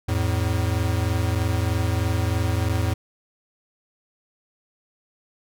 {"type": "tone pair together", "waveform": "square", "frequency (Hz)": [84.83, 108], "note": ["F2", "A2"], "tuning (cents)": [-50, -32], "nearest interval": "major third", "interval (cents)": 418, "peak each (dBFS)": -24, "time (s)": [0.08, 2.94], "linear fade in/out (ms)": 10, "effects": []}